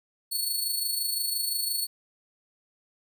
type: tone with amplitude modulation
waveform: 15% pulse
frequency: 4412 Hz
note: C#8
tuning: 9 cents flat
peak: -18 dBFS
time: 0.31-1.87 s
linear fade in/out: 20 ms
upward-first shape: sine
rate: 25.8 Hz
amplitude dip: 50%
effects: none